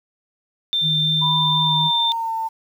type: tone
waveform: sine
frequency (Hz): 3579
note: A7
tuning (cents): +29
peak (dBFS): -17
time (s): 0.73-2.12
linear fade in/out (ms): 0
type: tone with vibrato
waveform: sine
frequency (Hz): 155.56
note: D#3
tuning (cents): 0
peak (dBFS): -22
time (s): 0.81-1.91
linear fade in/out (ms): 50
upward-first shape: sine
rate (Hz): 4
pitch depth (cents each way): 18
type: tone with pitch glide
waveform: sine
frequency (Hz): 985 to 898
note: B5 to A5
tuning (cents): -5 to +35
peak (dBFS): -21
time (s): 1.21-2.49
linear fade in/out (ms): 20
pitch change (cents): -160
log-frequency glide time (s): 1.56-2.34
effects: 8-bit